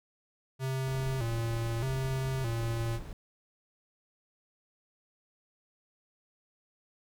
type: tone with vibrato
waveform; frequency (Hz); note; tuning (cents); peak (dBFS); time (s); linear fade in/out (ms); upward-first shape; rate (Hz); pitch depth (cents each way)
square; 123.47; B2; 0; -31; 0.59-3; 50; square; 0.81; 120
type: noise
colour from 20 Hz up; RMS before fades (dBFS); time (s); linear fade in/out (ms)
brown; -41; 0.87-3.13; 2
effects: none